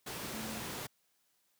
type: tone in noise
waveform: sine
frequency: 220 Hz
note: A3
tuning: in tune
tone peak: -42 dBFS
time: 0.33-0.6 s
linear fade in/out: 10 ms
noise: pink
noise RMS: -41 dBFS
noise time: 0.06-0.87 s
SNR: -4 dB
effects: white hiss -75 dBFS RMS until 1.59 s + high-pass 100 Hz 12 dB/octave